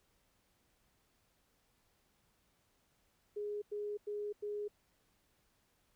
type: tone bursts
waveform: sine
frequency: 414.9 Hz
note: G#4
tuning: 2 cents flat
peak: -37 dBFS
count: 4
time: 3.36-4.682 s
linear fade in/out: 10 ms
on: 260 ms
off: 94 ms
effects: pink hiss -75 dBFS RMS until 5.95 s